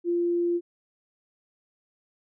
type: tone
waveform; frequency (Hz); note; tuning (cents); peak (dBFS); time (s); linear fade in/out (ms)
sine; 346.1; F4; -16; -22; 0.04-0.61; 50
effects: none